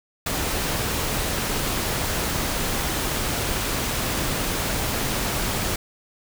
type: noise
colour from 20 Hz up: pink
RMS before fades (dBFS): -25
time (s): 0.26-5.76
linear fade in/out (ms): 5
effects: none